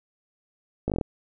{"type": "slowing click train", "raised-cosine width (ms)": 2, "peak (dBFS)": -13, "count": 7, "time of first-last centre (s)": [0.88, 1.012], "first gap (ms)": 18, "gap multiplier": 1.08, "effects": []}